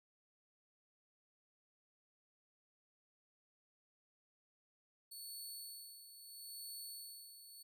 15% pulse tone with tremolo, 4435 Hz, C#8, in tune, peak -40 dBFS, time 5.11-7.63 s, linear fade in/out 10 ms, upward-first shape sine, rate 0.76 Hz, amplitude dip 65%, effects none

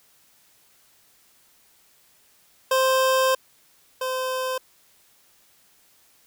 25% pulse tone pair in turn, 523.3 / 515.8 Hz, C5 / C5, 0 / -25 cents, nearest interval unison, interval 25 cents, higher first, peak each -14 / -21 dBFS, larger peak first, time 2.71-3.35 / 4.01-4.58 s, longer first, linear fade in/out 5 ms, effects white hiss -59 dBFS RMS until 6.26 s

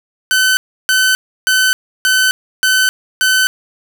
sawtooth tone bursts, 1520 Hz, F#6, 46 cents sharp, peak -6 dBFS, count 6, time 0.31-3.47 s, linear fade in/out 0 ms, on 260 ms, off 320 ms, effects none

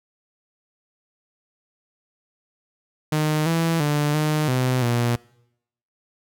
sawtooth tone with pitch steps, 153.4 / 165.2 / 147.7 / 152.8 / 127.7 / 119.7 Hz, D#3 / E3 / D3 / D#3 / C3 / A#2, -24 / +4 / +10 / -31 / -42 / +46 cents, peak -15 dBFS, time 3.12-5.16 s, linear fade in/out 5 ms, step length 340 ms, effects noise-tail reverb RT60 0.8 s tail -24 dB re dry

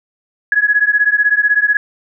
sine beating tone pair, 1672 / 1688 Hz, G#6 / G#6, +11 / +28 cents, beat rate 16 Hz, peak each -13 dBFS, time 0.52-1.77 s, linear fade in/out 2 ms, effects none

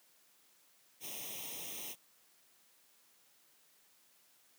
white noise with comb filter, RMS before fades -44 dBFS, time 1-1.96 s, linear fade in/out 50 ms, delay 0.33 ms, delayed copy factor +0.9, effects white hiss -68 dBFS RMS until 4.58 s + high-pass 150 Hz 12 dB/octave

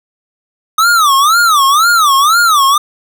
square tone with vibrato, 1238 Hz, D#6, 9 cents flat, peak -7 dBFS, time 0.78-2.78 s, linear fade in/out 5 ms, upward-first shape sine, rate 2 Hz, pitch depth 240 cents each way, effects none

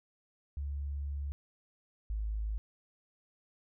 sine tone pair in turn, 71 / 53.19 Hz, C#2 / G#1, +42 / +42 cents, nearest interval perfect fourth, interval 500 cents, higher first, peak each -34 / -32 dBFS, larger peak second, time 0.57-1.32 / 2.1-2.58 s, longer first, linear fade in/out 0 ms, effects none

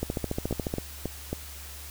two click trains, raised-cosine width 2 ms, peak -16 / -15 dBFS, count 4 / 11, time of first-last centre 0.51-1.33 / 0.03-0.739 s, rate 3.66 / 14.1 Hz, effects added 71 Hz sine -43 dBFS peak until 1.9 s + white hiss -44 dBFS RMS until 1.9 s

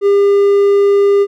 triangle tone, 401.7 Hz, G4, 42 cents sharp, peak -5 dBFS, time 0.01-1.27 s, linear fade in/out 50 ms, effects none

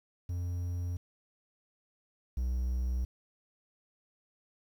triangle tone pair in turn, 88 / 62.23 Hz, F2 / B1, +14 / +14 cents, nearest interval tritone, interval 600 cents, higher first, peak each -30 / -27 dBFS, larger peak second, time 0.29-0.97 / 2.37-3.05 s, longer neither, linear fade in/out 5 ms, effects 10-bit

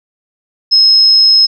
sine tone, 5160 Hz, E8, 38 cents flat, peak -4 dBFS, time 0.71-1.47 s, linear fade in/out 20 ms, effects none

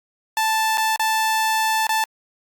sawtooth tone with dropouts, 880 Hz, A5, in tune, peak -14 dBFS, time 0.37-2.04 s, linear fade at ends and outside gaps 1 ms, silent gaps 0.774-0.78 / 0.961-0.996 / 1.869-1.892 s, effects Opus 48 kbps

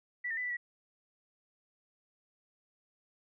sine tone with pitch steps, 1960 / 1815 / 1995 / 1972 / 1933 Hz, B6 / A#6 / B6 / B6 / B6, -14 / -47 / +17 / -3 / -38 cents, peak -33 dBFS, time 0.24-0.57 s, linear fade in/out 10 ms, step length 66 ms, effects none

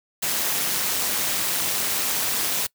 white noise with amplitude modulation, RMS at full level -21 dBFS, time 0.22-2.67 s, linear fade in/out 10 ms, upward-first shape sine, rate 200 Hz, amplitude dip 70%, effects noise-tail reverb RT60 0.1 s tail -23 dB re dry + high-pass 100 Hz 12 dB/octave

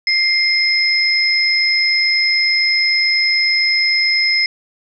sine tone pair together, 2100 / 5129 Hz, C7 / E8, +6 / -48 cents, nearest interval octave + minor third, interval 1546 cents, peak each -15 dBFS, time 0.07-4.46 s, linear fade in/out 2 ms, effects none

